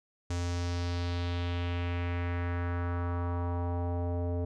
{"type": "tone with low-pass filter sweep", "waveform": "square", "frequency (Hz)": 87.31, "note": "F2", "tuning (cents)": 0, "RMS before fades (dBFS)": -32, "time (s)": [0.3, 4.45], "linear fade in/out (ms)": 5, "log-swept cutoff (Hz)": [7000, 550], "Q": 2.2, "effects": []}